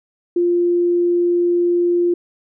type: tone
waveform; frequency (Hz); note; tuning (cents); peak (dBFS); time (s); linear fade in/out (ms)
sine; 349; F4; -1; -13; 0.36-2.14; 5
effects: none